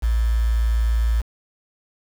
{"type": "tone with quantisation", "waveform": "sine", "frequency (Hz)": 56.7, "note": "A#1", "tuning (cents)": -47, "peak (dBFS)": -16, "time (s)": [0.02, 1.22], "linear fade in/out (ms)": 20, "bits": 6, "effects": []}